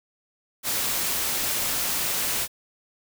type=noise; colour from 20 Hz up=white; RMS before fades=-26 dBFS; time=0.63-2.48 s; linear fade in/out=50 ms; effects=none